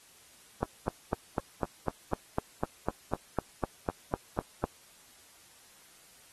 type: click train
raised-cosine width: 1 ms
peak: -14 dBFS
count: 17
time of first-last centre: 0.63-4.64 s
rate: 3.99 Hz
effects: white hiss -58 dBFS RMS until 6.32 s + AAC 32 kbps